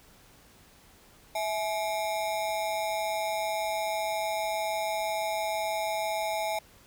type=ring-modulated tone; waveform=square; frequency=751 Hz; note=F#5; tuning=26 cents sharp; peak=-26 dBFS; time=1.35-6.59 s; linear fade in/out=5 ms; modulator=96.9 Hz; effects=pink hiss -57 dBFS RMS until 6.86 s